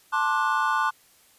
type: chord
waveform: triangle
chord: D dominant seventh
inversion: second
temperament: just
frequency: 881 / 1057.2 / 1174.7 / 1468.3 Hz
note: A5 / C6 / D6 / F#6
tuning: +2 / +18 / 0 / -14 cents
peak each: -25 dBFS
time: 0.12-0.91 s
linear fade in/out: 20 ms
effects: white hiss -58 dBFS RMS until 1.38 s + resampled to 32000 Hz